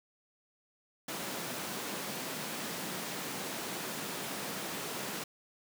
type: high-pass noise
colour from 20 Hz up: pink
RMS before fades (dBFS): -39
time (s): 1.08-5.24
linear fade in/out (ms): 5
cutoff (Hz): 160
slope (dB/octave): 24
effects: none